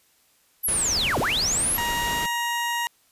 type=linear two-way sweep; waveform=sine; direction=down then up; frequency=11970 to 61.74 to 11970 Hz; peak=-21 dBFS; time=0.63-1.78 s; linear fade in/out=20 ms; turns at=1.19 s
type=noise; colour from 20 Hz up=pink; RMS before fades=-32 dBFS; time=0.68-2.26 s; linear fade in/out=2 ms
type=tone; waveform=20% pulse; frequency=946 Hz; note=A#5; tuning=25 cents sharp; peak=-19 dBFS; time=1.78-2.87 s; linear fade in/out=0 ms
effects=white hiss -62 dBFS RMS until 3.11 s + resampled to 32000 Hz